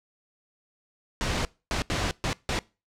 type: noise bursts at uneven times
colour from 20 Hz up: pink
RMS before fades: -27 dBFS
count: 5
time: 1.21-1.45 / 1.71-1.82 / 1.9-2.11 / 2.24-2.33 / 2.49-2.59 s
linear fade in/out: 0 ms
effects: noise-tail reverb RT60 0.3 s tail -23 dB re dry + low-pass 6000 Hz 12 dB/octave